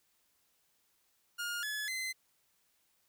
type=tone with pitch steps; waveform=sawtooth; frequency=1420 / 1708.3 / 2055 Hz; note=F6 / G#6 / C7; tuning=+28 / +48 / -32 cents; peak=-32 dBFS; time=1.38-2.13 s; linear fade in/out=20 ms; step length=250 ms; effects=white hiss -74 dBFS RMS until 3.08 s